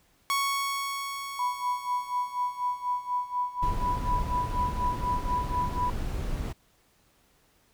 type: tone with exponential decay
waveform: sawtooth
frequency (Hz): 1108.7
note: C#6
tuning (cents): 0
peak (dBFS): -20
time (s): 0.3-3.98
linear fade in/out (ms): 0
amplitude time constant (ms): 800
type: tone with tremolo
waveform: sine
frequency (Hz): 987.8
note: B5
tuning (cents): 0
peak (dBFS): -24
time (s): 1.39-5.9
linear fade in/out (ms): 2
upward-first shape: sine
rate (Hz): 4.1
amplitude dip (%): 85
type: noise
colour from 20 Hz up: brown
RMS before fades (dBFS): -31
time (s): 3.62-6.53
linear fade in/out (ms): 10
effects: pink hiss -65 dBFS RMS until 7.73 s